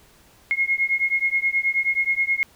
sine beating tone pair, 2152 / 2161.4 Hz, C7 / C#7, +48 / -44 cents, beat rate 9.4 Hz, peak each -22 dBFS, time 0.51-2.43 s, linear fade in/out 0 ms, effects pink hiss -54 dBFS RMS until 2.55 s

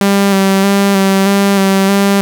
sawtooth tone with vibrato, 196.2 Hz, G3, 2 cents sharp, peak -4 dBFS, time 0.01-2.21 s, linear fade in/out 0 ms, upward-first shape square, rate 1.6 Hz, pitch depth 22 cents each way, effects none

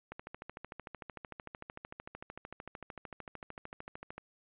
click train, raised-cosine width 0.5 ms, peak -28 dBFS, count 55, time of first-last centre 0.12-4.18 s, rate 13.3 Hz, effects resampled to 8000 Hz

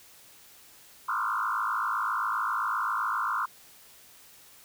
sine tone with frequency modulation, 1217 Hz, D#6, 39 cents flat, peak -26 dBFS, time 1.08-3.46 s, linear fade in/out 10 ms, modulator 53.8 Hz, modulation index 4.2, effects white hiss -54 dBFS RMS until 4.64 s

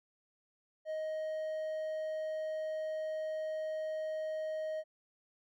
triangle tone, 626 Hz, D#5, 10 cents sharp, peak -33 dBFS, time 0.85-4.84 s, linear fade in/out 50 ms, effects none

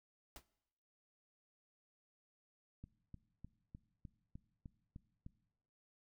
pink noise with exponential decay, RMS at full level -48 dBFS, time 0.36-0.45 s, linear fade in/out 1 ms, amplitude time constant 18 ms
click train, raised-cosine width 5 ms, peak -38 dBFS, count 9, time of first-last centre 2.84-5.264 s, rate 3.3 Hz
effects noise-tail reverb RT60 0.9 s tail -20 dB re dry

